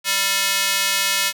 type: tone with high-pass filter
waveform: square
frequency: 196 Hz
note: G3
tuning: in tune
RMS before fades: -20 dBFS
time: 0.04-1.33 s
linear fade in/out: 50 ms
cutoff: 2300 Hz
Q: 0.81
effects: 7-bit